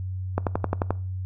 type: click train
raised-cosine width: 1 ms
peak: -9 dBFS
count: 7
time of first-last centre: 0.38-0.906 s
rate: 11.4 Hz
effects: noise-tail reverb RT60 0.4 s tail -21 dB re dry + added 93 Hz sine -28 dBFS peak until 1.25 s